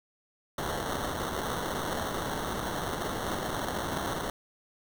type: noise with sample-and-hold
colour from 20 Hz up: white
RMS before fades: -33 dBFS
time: 0.58-4.3 s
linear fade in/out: 2 ms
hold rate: 2450 Hz
effects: none